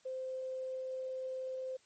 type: tone with quantisation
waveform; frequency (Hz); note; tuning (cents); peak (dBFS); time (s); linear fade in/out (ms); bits
sine; 519; C5; -14; -37; 0.05-1.77; 10; 11
effects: white hiss -68 dBFS RMS until 1.85 s + MP3 32 kbps